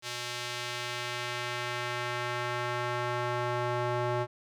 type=tone with band-pass filter sweep; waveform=square; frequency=121.8 Hz; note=B2; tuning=24 cents flat; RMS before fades=-33 dBFS; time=0.02-4.27 s; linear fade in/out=50 ms; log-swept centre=4300 to 750 Hz; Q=0.81; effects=none